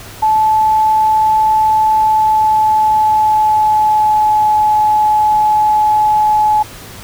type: tone with pitch glide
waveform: sine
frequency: 868 to 852.1 Hz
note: A5 to G#5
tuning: -24 to +44 cents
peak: -8 dBFS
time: 0.22-6.63 s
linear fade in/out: 10 ms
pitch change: -32 cents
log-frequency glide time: 2-4.53 s
effects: added 104 Hz sine -38 dBFS peak until 7.03 s + pink hiss -33 dBFS RMS until 7.03 s